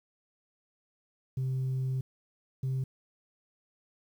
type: tone pair in turn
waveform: sine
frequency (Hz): 130.81 / 131.64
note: C3 / C3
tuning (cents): 0 / +11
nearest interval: unison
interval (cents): 11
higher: second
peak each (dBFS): -26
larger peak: neither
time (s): 1.37-2.01 / 2.63-2.84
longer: first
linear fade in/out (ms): 5
effects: tanh soft clip ceiling -27 dBFS + 10-bit